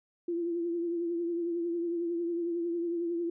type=tone with vibrato; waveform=sine; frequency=341.2 Hz; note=F4; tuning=40 cents flat; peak=-29 dBFS; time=0.28-3.3 s; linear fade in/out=5 ms; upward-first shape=triangle; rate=11 Hz; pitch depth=49 cents each way; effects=none